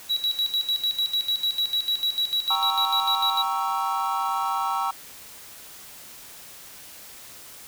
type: tone with tremolo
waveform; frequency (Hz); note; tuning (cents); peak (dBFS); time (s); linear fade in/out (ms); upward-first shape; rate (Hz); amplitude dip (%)
triangle; 3894; B7; -25; -19; 0.09-3.43; 20; square; 6.7; 75
type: chord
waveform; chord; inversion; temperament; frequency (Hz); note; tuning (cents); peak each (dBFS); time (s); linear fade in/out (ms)
triangle; G diminished seventh; none; equal; 784 / 932.3 / 1108.7 / 1318.5; G5 / Bb5 / Db6 / Fb6; 0 / 0 / 0 / 0; -27; 2.5-4.91; 5
effects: white hiss -44 dBFS RMS until 7.67 s